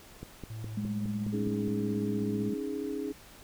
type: click train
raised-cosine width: 3 ms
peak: -27 dBFS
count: 8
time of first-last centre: 0.23-1.679 s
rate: 4.83 Hz
type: tone with vibrato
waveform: triangle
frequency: 110 Hz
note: A2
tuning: in tune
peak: -35 dBFS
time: 0.5-2.5 s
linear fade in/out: 5 ms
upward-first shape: square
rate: 3.3 Hz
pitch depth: 8 cents each way
type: tone with tremolo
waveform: sine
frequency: 207.3 Hz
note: G#3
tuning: 3 cents flat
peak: -29 dBFS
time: 0.77-2.54 s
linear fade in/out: 5 ms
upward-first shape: sine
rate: 16 Hz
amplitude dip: 45%
type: chord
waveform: sine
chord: C# suspended second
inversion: none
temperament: just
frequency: 277.2 / 311.8 / 415.8 Hz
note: C#4 / D#4 / G#4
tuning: 0 / +4 / +2 cents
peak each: -36 / -37 / -36 dBFS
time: 1.32-3.13 s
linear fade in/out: 20 ms
effects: pink hiss -53 dBFS RMS until 3.43 s